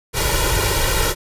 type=noise with comb filter; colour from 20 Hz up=pink; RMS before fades=-18 dBFS; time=0.13-1.15 s; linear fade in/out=50 ms; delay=2.1 ms; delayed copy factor=+0.85; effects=resampled to 32000 Hz